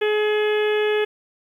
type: harmonic tone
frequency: 423.3 Hz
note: G#4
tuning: 33 cents sharp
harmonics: 1 / 2 / 3 / 4 / 5 / 6 / 7 / 8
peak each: -18 / -32 / -36 / -29 / -34 / -32 / -35 / -36 dBFS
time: 0.01-1.05 s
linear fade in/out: 10 ms
effects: 9-bit